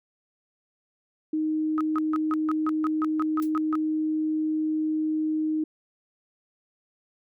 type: tone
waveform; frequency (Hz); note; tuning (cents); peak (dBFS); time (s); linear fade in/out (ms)
sine; 311.1; D#4; 0; -23; 1.33-5.64; 5
type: tone bursts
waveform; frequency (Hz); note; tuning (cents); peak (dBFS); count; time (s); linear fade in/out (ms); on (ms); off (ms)
sine; 1265; D#6; +28; -26; 12; 1.78-3.754; 0; 27; 150
type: noise with exponential decay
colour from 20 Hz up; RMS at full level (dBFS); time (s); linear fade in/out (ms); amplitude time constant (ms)
blue; -37; 3.42-3.52; 5; 20
effects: none